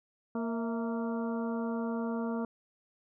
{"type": "harmonic tone with a mistuned harmonic", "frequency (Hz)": 231.3, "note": "A#3", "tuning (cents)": -13, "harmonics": [1, 2, 3, 4, 5, 6], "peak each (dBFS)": [-32, -38, -42, -44, -46, -48], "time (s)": [0.35, 2.45], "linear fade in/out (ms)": 2, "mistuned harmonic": 3, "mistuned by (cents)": -75, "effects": []}